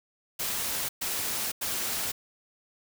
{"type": "noise bursts at uneven times", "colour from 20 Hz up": "white", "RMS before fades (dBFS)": -31, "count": 3, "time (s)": [[0.39, 0.89], [1.01, 1.52], [1.61, 2.12]], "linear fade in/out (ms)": 10, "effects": []}